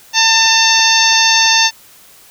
harmonic tone, 897 Hz, A5, 33 cents sharp, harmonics 1 / 2 / 3 / 4 / 5 / 6 / 7, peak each -16 / -16 / -16 / -16 / -16 / -16 / -16 dBFS, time 0.13-1.71 s, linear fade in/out 50 ms, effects white hiss -43 dBFS RMS until 2.3 s

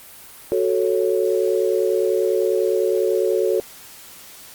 sine chord, F# minor, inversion none, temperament equal, 370 / 440 / 554.4 Hz, F#4 / A4 / C#5, 0 / 0 / 0 cents, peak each -20 / -20 / -23 dBFS, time 0.52-3.6 s, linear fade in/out 0 ms, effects white hiss -42 dBFS RMS until 4.54 s + Opus 32 kbps

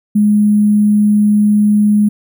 sine tone with sample-and-hold, 208.6 Hz, G#3, 8 cents sharp, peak -7 dBFS, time 0.15-2.09 s, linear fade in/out 10 ms, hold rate 11025 Hz, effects none

